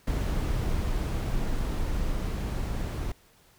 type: noise with level ramp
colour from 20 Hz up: brown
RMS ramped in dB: -27 to -30 dBFS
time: 0.07-3.12 s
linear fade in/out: 5 ms
effects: pink hiss -60 dBFS RMS until 3.58 s